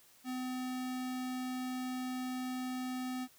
square tone, 254.5 Hz, C4, 48 cents flat, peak -37 dBFS, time 0.24-3.28 s, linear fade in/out 50 ms, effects white hiss -63 dBFS RMS until 3.38 s

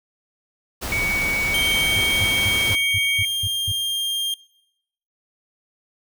pink noise, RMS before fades -28 dBFS, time 0.81-2.76 s, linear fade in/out 20 ms
sine tone, 2246 Hz, C#7, 22 cents sharp, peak -20 dBFS, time 0.92-3.25 s, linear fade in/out 2 ms
45% pulse tone with pitch glide, 3161 to 3203 Hz, G7 to G7, +14 to +37 cents, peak -21 dBFS, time 1.54-4.34 s, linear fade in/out 2 ms, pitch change +23 cents, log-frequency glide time 1.76-2.18 s
sine tone bursts, 98.4 Hz, G2, 7 cents sharp, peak -23 dBFS, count 8, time 1.96-3.72 s, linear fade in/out 5 ms, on 45 ms, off 200 ms
effects noise-tail reverb RT60 0.8 s tail -21 dB re dry

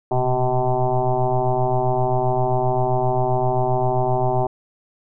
sine tone with frequency modulation, 381.8 Hz, G4, 46 cents flat, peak -16 dBFS, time 0.11-4.47 s, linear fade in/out 5 ms, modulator 126 Hz, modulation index 3.9, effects none

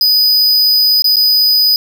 square tone with dropouts, 4978 Hz, D#8, in tune, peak -8 dBFS, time 0.01-1.76 s, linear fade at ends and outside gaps 1 ms, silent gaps 1.021-1.043 / 1.159-1.167 s, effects none

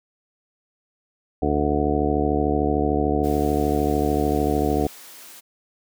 harmonic tone, 73.42 Hz, D2, in tune, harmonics 1 / 2 / 3 / 4 / 5 / 6 / 7 / 9 / 10, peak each -26 / -30 / -29 / -24 / -28 / -25 / -31 / -31 / -27 dBFS, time 1.42-4.87 s, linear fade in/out 5 ms
white high-pass noise, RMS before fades -43 dBFS, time 3.23-5.41 s, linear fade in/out 20 ms, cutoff 240 Hz, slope 12 dB/octave
effects none

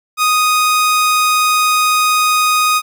sawtooth tone, 1244.5 Hz, D#6, in tune, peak -7 dBFS, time 0.17-2.82 s, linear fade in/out 50 ms, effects none

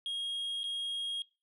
sine tone with dropouts, 3266 Hz, G#7, 30 cents flat, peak -31 dBFS, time 0.06-1.22 s, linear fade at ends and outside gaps 1 ms, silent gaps 0.633-0.64 s, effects noise-tail reverb RT60 0.3 s tail -24 dB re dry + tanh soft clip ceiling -33 dBFS

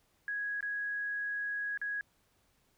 sine tone with dropouts, 1661.2 Hz, G#6, in tune, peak -33 dBFS, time 0.28-2.01 s, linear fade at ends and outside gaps 1 ms, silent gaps 0.607-0.627 / 1.775-1.815 s, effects pink hiss -72 dBFS RMS until 2.77 s

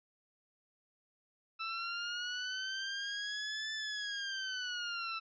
20% pulse linear two-way sweep, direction up then down, 1318.5 to 1757 to 1318.5 Hz, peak -32 dBFS, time 1.59-5.2 s, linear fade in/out 20 ms, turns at 3.73 s, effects resampled to 16000 Hz

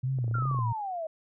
sine tone with vibrato, 123.47 Hz, B2, in tune, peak -26 dBFS, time 0.03-0.73 s, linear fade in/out 10 ms, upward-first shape sine, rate 2.7 Hz, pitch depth 140 cents each way
clicks, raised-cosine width 2 ms, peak -30 dBFS, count 11, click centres 0.187 / 0.243 / 0.28 / 0.312 / 0.354 / 0.385 / 0.423 / 0.455 / 0.513 / 0.546 / 0.589 s
sine exponential sweep, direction down, 1411 to 622.3 Hz, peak -31 dBFS, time 0.34-1.07 s, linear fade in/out 5 ms
effects none

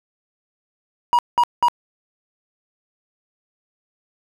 triangle tone bursts, 960 Hz, B5, 49 cents flat, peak -10 dBFS, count 3, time 1.13-1.684 s, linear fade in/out 0 ms, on 58 ms, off 190 ms, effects none

